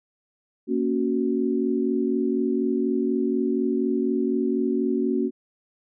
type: chord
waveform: sine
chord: F# major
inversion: first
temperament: equal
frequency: 233.1 / 277.2 / 370 Hz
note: A#3 / C#4 / F#4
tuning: 0 / 0 / 0 cents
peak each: -25 dBFS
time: 0.67-5.31 s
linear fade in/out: 50 ms
effects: none